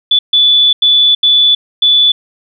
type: tone bursts at uneven times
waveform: sine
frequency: 3466 Hz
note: A7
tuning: 27 cents flat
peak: -5 dBFS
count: 5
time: 0.11-0.19 / 0.33-0.73 / 0.82-1.15 / 1.23-1.55 / 1.82-2.12 s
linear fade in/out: 5 ms
effects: none